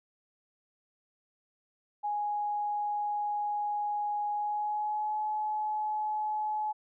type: tone with pitch glide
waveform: sine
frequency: 830.6 to 852.5 Hz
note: G#5 to G#5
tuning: 0 to +45 cents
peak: -29 dBFS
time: 2.03-6.73 s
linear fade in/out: 20 ms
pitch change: +45 cents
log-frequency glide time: 4.32-5.18 s
effects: none